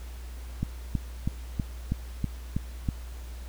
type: click train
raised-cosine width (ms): 5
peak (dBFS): -14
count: 8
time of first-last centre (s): 0.63-2.888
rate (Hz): 3.1
effects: added 60 Hz sine -37 dBFS peak until 3.48 s + pink hiss -51 dBFS RMS until 3.48 s